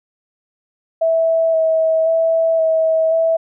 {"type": "tone with vibrato", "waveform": "sine", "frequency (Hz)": 649, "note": "E5", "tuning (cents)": -27, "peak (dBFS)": -12, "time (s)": [1.01, 3.37], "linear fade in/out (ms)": 10, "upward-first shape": "square", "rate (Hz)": 0.95, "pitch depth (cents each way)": 14, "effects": []}